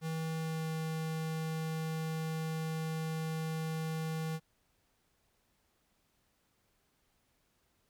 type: tone with pitch glide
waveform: square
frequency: 160.7 to 159.68 Hz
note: E3 to D#3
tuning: -44 to +45 cents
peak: -35 dBFS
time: 0.01-4.4 s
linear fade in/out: 50 ms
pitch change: -11 cents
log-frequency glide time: 0.38-0.69 s
effects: pink hiss -75 dBFS RMS until 7.89 s